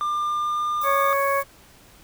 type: tone with pitch glide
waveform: triangle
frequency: 1196 to 1203.6 Hz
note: D6 to D6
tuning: +31 to +42 cents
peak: -20 dBFS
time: 0.01-1.13 s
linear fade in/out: 0 ms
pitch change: +11 cents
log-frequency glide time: 0.15-0.63 s
type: noise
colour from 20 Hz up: violet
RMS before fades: -36 dBFS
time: 0.81-1.43 s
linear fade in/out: 5 ms
type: harmonic tone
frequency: 555 Hz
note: C#5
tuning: 2 cents sharp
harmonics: 1 / 2 / 3 / 4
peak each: -23 / -22 / -30 / -30 dBFS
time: 0.83-1.44 s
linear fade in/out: 50 ms
effects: pink hiss -51 dBFS RMS until 2.03 s